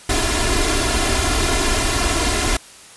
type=noise with comb filter; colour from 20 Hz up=pink; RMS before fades=-18 dBFS; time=0.09-2.57 s; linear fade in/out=5 ms; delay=2.9 ms; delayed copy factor=+0.85; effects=white hiss -42 dBFS RMS until 2.96 s + resampled to 24000 Hz